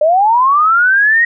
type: linear sweep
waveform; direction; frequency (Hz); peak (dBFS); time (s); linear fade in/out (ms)
sine; up; 586 to 1900; -7; 0.01-1.25; 5
effects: none